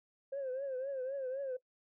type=tone with vibrato; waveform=sine; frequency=532 Hz; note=C5; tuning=29 cents sharp; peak=-34 dBFS; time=0.32-1.57 s; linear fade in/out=10 ms; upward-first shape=triangle; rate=3.9 Hz; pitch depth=110 cents each way; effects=noise-tail reverb RT60 0.1 s tail -19 dB re dry + tanh soft clip ceiling -33 dBFS